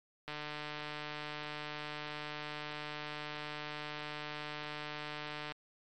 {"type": "click train", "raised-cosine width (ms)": 0.3, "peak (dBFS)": -25, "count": 787, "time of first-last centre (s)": [0.28, 5.52], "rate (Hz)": 150, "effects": ["MP3 64 kbps"]}